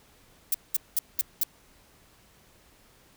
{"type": "noise bursts", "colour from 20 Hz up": "violet", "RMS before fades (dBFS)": -24, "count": 5, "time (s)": [0.52, 1.435], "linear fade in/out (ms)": 2, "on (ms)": 23, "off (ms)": 200, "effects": ["pink hiss -59 dBFS RMS until 3.16 s"]}